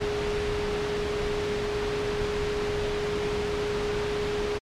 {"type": "tone in noise", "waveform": "sine", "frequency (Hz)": 415.3, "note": "G#4", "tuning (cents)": 0, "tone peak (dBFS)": -27, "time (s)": [0, 4.59], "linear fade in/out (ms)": 20, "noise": "pink", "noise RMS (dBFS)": -31, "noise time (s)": [0, 4.59], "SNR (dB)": 1, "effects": ["low-pass 4000 Hz 12 dB/octave", "MP3 96 kbps"]}